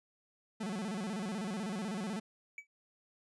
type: tone with vibrato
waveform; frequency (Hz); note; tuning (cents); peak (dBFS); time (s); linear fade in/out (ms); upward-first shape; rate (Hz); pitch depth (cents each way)
40% pulse; 201.5; G3; +48; -35; 0.6-2.2; 10; square; 16; 160
type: tone with exponential decay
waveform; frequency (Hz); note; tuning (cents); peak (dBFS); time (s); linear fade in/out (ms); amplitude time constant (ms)
triangle; 2288; D7; -46; -37; 2.58-2.67; 2; 18
effects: resampled to 24000 Hz